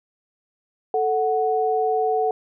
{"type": "tone pair together", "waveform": "sine", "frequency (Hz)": [440, 740], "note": ["A4", "F#5"], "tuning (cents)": [0, 0], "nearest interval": "major sixth", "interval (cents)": 900, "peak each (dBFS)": -21, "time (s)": [0.94, 2.31], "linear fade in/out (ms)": 2, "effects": []}